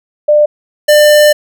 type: tone pair in turn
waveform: sine / square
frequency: 597 / 597 Hz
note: D5 / D5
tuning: +28 / +28 cents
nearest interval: unison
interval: 0 cents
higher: neither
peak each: -4 dBFS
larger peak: neither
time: 0.28-0.46 / 0.88-1.33 s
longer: second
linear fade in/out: 10 ms
effects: none